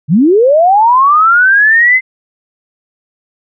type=linear sweep; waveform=sine; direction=up; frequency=130.81 to 2078 Hz; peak=-4 dBFS; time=0.08-2.01 s; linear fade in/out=50 ms; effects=none